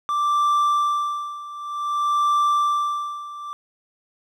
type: tone with tremolo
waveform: triangle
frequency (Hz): 1174.7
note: D6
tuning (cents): 0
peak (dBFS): -14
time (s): 0.09-3.53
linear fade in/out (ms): 0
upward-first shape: sine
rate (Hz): 0.54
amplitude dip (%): 85
effects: none